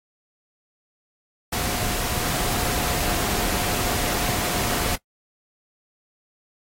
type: tone in noise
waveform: sine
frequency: 717 Hz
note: F5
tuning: 45 cents sharp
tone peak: -35 dBFS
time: 1.52-4.96 s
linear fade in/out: 10 ms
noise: pink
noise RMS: -25 dBFS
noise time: 1.52-4.96 s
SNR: -13 dB
effects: noise-tail reverb RT60 0.1 s tail -20 dB re dry + AAC 48 kbps